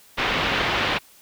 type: low-pass noise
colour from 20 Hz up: white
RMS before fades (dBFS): -23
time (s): 0.17-0.99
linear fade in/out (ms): 20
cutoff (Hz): 3200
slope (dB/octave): 24
effects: white hiss -52 dBFS RMS until 1.21 s